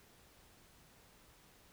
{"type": "silence", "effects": ["pink hiss -64 dBFS RMS until 1.72 s"]}